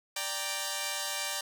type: chord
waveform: 5% pulse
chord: G minor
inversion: second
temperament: equal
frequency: 587.3 / 784 / 932.3 Hz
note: D5 / G5 / Bb5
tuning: 0 / 0 / 0 cents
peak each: -25 dBFS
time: 0.16-1.41 s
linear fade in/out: 5 ms
effects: none